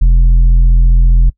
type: tone with tanh clipping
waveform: triangle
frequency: 42.44 Hz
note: F1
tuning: 49 cents flat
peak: -5 dBFS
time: 0.01-1.3 s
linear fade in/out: 10 ms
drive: 10 dB
effects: noise-tail reverb RT60 0.1 s tail -23 dB re dry